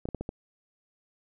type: clicks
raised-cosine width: 2 ms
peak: -20 dBFS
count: 5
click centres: 0.055 / 0.088 / 0.147 / 0.21 / 0.291 s
effects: none